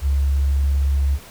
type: tone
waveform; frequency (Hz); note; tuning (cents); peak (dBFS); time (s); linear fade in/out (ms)
sine; 69.4; C#2; +3; -15; 0.01-1.19; 50
effects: pink hiss -42 dBFS RMS until 1.3 s